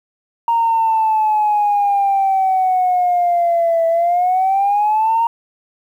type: exponential two-way sweep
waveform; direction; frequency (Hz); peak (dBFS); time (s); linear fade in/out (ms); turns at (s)
sine; down then up; 932.3 to 659.3 to 932.3; -11; 0.48-5.27; 2; 3.87
effects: tanh soft clip ceiling -8 dBFS + 8-bit